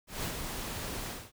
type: noise with ADSR envelope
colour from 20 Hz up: pink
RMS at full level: -34 dBFS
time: 0.07-1.32 s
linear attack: 170 ms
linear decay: 73 ms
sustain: -4 dB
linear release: 250 ms
effects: none